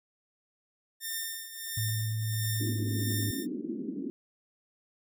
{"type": "tone with tremolo", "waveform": "5% pulse", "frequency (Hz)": 1809, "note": "A6", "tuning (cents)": 48, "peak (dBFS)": -21, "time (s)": [1, 3.47], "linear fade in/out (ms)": 50, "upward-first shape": "triangle", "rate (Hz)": 1.5, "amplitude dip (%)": 75}
{"type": "tone with pitch glide", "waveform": "sine", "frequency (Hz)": [110, 106.25], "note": ["A2", "G#2"], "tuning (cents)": [0, 40], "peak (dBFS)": -29, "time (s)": [1.77, 3.31], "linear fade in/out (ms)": 5, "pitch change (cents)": -60, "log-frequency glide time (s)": [2.67, 2.79]}
{"type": "band-pass noise", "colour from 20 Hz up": "white", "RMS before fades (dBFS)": -36, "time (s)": [2.6, 4.1], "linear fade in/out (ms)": 0, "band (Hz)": [210, 340], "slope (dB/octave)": 48}
{"effects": []}